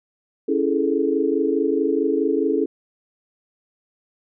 sine chord, A major seventh, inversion first, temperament equal, 277.2 / 329.6 / 415.3 / 440 Hz, C#4 / E4 / G#4 / A4, 0 / 0 / 0 / 0 cents, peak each -23 dBFS, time 0.48-2.66 s, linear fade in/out 10 ms, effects none

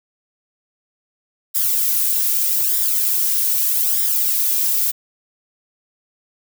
violet noise with flanger, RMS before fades -18 dBFS, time 1.54-4.92 s, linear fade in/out 20 ms, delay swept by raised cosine 0.56 to 2.56 ms, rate 0.81 Hz, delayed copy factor +0.7, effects none

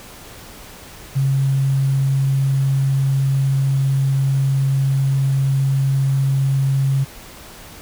sine tone with quantisation, 135.8 Hz, C#3, 35 cents flat, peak -14 dBFS, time 1.15-7.05 s, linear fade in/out 20 ms, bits 7, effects pink hiss -39 dBFS RMS until 7.81 s

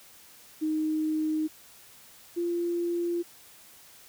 sine tone pair in turn, 311.1 / 344.9 Hz, D#4 / F4, 0 / -22 cents, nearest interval major second, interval 178 cents, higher second, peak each -25 / -26 dBFS, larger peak first, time 0.61-1.48 / 2.36-3.23 s, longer neither, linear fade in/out 20 ms, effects white hiss -53 dBFS RMS until 4.08 s

